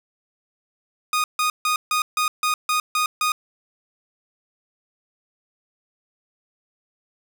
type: tone bursts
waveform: sawtooth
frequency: 1237 Hz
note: D#6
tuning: 10 cents flat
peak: -15 dBFS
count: 9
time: 1.13-3.32 s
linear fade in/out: 2 ms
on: 110 ms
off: 150 ms
effects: none